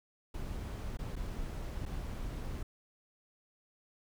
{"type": "noise with dropouts", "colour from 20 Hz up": "brown", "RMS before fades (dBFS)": -39, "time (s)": [0.34, 2.63], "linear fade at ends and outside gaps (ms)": 5, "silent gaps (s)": [[0.972, 0.989], [1.157, 1.163], [1.855, 1.86]], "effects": []}